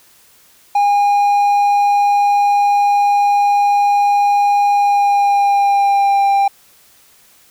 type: tone with pitch glide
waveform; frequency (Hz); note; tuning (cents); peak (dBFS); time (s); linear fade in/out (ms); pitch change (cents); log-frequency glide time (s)
triangle; 814 to 794.9; G#5 to G5; -35 to +24; -8; 0.75-6.48; 5; -41; 4.71-6.28
effects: white hiss -49 dBFS RMS until 7.5 s